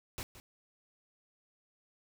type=noise with echo; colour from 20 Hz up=pink; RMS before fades=-40 dBFS; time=0.18-0.23 s; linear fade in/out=0 ms; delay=170 ms; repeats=1; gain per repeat=-13 dB; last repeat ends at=0.4 s; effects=none